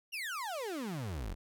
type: exponential sweep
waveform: 35% pulse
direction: down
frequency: 2904 to 39.39 Hz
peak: -35 dBFS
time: 0.12-1.35 s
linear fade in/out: 20 ms
effects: none